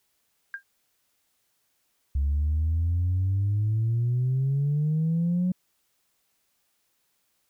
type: tone with exponential decay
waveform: sine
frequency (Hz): 1603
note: G6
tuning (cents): +38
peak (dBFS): -27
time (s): 0.54-0.63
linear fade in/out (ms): 1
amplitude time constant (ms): 19
type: exponential sweep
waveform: sine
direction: up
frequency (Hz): 68.4 to 184.6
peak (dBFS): -20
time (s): 2.15-5.52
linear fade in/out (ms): 5
effects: tanh soft clip ceiling -19 dBFS + white hiss -72 dBFS RMS until 7.49 s